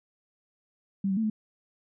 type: tone with pitch steps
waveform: sine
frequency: 196.1 / 191.1 / 222.9 / 215.6 Hz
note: G3 / G3 / A3 / A3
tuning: +1 / -44 / +23 / -35 cents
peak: -24 dBFS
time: 1.04-1.3 s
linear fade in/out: 5 ms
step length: 65 ms
effects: none